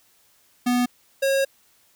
square tone pair in turn, 245.9 / 543.8 Hz, B3 / C#5, -7 / -33 cents, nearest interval octave + major second, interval 1374 cents, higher second, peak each -19 dBFS, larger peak neither, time 0.66-0.86 / 1.22-1.45 s, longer second, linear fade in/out 10 ms, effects white hiss -60 dBFS RMS until 1.95 s

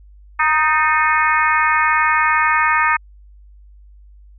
harmonic tone with a mistuned harmonic, 311.1 Hz, D#4, in tune, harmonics 3 / 4 / 5 / 6 / 7 / 8, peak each -19 / -17 / -22 / -19 / -21 / -26 dBFS, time 0.39-2.97 s, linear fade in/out 10 ms, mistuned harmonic 6, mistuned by -54 cents, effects added 50 Hz sine -41 dBFS peak until 4.38 s

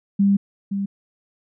sine tone pair in turn, 199 / 198.12 Hz, G3 / G3, +26 / +19 cents, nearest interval unison, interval 7 cents, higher first, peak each -13 / -21 dBFS, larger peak first, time 0.19-0.37 / 0.71-0.86 s, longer first, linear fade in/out 10 ms, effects none

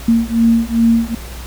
sine beating tone pair, 228.6 / 231.1 Hz, A#3 / A#3, -34 / -15 cents, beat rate 2.5 Hz, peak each -13 dBFS, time 0.08-1.15 s, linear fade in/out 5 ms, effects added 60 Hz sine -28 dBFS peak until 1.46 s + pink hiss -34 dBFS RMS until 1.46 s

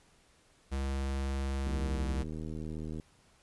square tone with pitch glide, 67.8 to 66.64 Hz, C#2 to C2, -38 to +32 cents, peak -32 dBFS, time 0.71-2.24 s, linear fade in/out 20 ms, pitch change -30 cents, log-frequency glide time 1.73-1.99 s
click train, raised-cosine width 3 ms, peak -28 dBFS, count 105, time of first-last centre 1.67-2.998 s, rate 78.3 Hz
effects pink hiss -65 dBFS RMS until 3.42 s + resampled to 24000 Hz

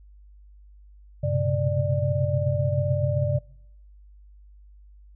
sine tone cluster, 96.7 / 119.3 / 128.2 / 135.3 / 591 Hz, G2 / A#2 / C3 / C#3 / D5, -23 / +41 / -35 / -42 / +11 cents, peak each -26 / -31 / -32 / -25 / -27 dBFS, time 1.23-3.39 s, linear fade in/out 10 ms, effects noise-tail reverb RT60 0.7 s tail -23 dB re dry + added 50 Hz sine -47 dBFS peak until 5.15 s

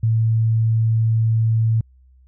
sine tone, 112.5 Hz, A2, 39 cents sharp, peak -14 dBFS, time 0.03-1.81 s, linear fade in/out 5 ms, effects added 64 Hz sine -48 dBFS peak until 2.27 s

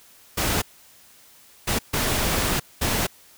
pink noise bursts at uneven times, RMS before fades -23 dBFS, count 4, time 0.37-0.62 / 1.67-1.79 / 1.93-2.6 / 2.81-3.07 s, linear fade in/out 10 ms, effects white hiss -52 dBFS RMS until 3.37 s

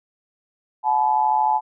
sine tone with amplitude modulation, 862 Hz, A5, 36 cents flat, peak -12 dBFS, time 0.83-1.61 s, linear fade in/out 50 ms, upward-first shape sine, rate 133 Hz, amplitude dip 85%, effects none

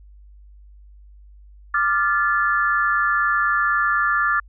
sine tone cluster, 1186 / 1388 / 1736 Hz, D6 / F6 / A6, +17 / -11 / -24 cents, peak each -21 dBFS, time 1.74-4.4 s, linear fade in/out 5 ms, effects added 50 Hz sine -43 dBFS peak until 4.48 s

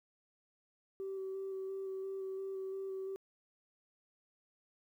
sine tone with vibrato, 384.7 Hz, G4, 33 cents flat, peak -37 dBFS, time 1-3.16 s, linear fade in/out 0 ms, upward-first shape square, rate 2.9 Hz, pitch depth 11 cents each way, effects tanh soft clip ceiling -35 dBFS + 12-bit

